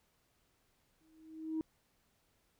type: tone with exponential growth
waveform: sine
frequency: 317.5 Hz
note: D#4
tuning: 35 cents sharp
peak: -30 dBFS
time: 1.01-1.61 s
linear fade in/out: 0 ms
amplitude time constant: 130 ms
effects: tanh soft clip ceiling -30 dBFS + pink hiss -75 dBFS RMS until 2.59 s